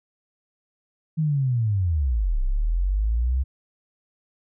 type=linear two-way sweep; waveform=sine; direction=down then up; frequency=161.4 to 30.56 to 67 Hz; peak=-19 dBFS; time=1.17-3.44 s; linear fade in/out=20 ms; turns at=2.41 s; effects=none